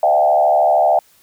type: tone with frequency modulation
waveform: sine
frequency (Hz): 698.5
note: F5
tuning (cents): 0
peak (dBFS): -10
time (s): 0.03-0.99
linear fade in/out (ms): 2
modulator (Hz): 73.2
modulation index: 1.4
effects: white hiss -53 dBFS RMS until 1.22 s